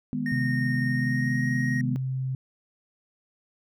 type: chord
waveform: sine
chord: G# minor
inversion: second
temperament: equal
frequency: 155.56 / 207.7 / 246.9 Hz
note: D#3 / G#3 / B3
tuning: 0 / 0 / 0 cents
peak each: -33 / -32 / -28 dBFS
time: 0.13-1.96 s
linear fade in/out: 0 ms
type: tone with pitch glide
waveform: triangle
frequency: 1845 to 1876.2 Hz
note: A#6 to A#6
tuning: -18 to +11 cents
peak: -28 dBFS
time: 0.26-1.81 s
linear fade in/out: 2 ms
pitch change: +29 cents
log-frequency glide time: 0.86-1.44 s
type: tone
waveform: sine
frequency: 131 Hz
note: C3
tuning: 2 cents sharp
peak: -26 dBFS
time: 0.32-2.35 s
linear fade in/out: 2 ms
effects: none